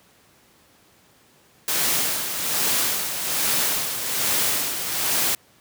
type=noise with tremolo; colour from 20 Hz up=white; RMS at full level=-21 dBFS; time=1.68-5.35 s; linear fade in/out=2 ms; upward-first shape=sine; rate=1.2 Hz; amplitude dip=55%; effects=pink hiss -56 dBFS RMS until 5.6 s + high-pass 100 Hz 12 dB/octave